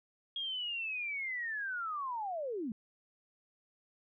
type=linear sweep; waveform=sine; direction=down; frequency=3285 to 199.5 Hz; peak=-35 dBFS; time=0.36-2.72 s; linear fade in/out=2 ms; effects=none